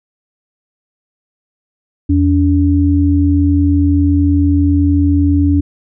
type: tone pair together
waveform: sine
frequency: 84.2 / 285.7 Hz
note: E2 / D4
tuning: +37 / -48 cents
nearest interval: octave + major sixth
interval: 2115 cents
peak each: -11 dBFS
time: 2.09-5.61 s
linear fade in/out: 10 ms
effects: none